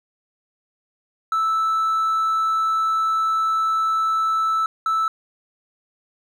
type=tone bursts at uneven times; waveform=triangle; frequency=1315 Hz; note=E6; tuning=5 cents flat; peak=-15 dBFS; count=2; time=1.32-4.66 / 4.86-5.08 s; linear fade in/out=2 ms; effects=tanh soft clip ceiling -12 dBFS